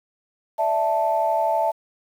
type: chord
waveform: sine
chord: D suspended second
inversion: none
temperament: equal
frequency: 587.3 / 659.3 / 880 Hz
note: D5 / E5 / A5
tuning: 0 / 0 / 0 cents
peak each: -27 / -21 / -21 dBFS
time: 0.58-1.72 s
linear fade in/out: 20 ms
effects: tanh soft clip ceiling -9 dBFS + 8-bit